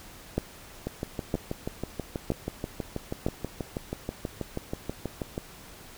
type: two click trains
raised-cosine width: 2 ms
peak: -17 / -12 dBFS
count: 29 / 4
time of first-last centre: 0.87-5.379 / 0.38-3.265 s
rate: 6.21 / 1.04 Hz
effects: pink hiss -48 dBFS RMS until 5.97 s